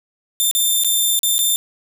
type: tone with dropouts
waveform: 10% pulse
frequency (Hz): 3581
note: A7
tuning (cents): +30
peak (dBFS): -7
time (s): 0.4-1.56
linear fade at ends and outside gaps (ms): 0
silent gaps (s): 0.512-0.55 / 0.836-0.846 / 1.191-1.232 / 1.382-1.39
effects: none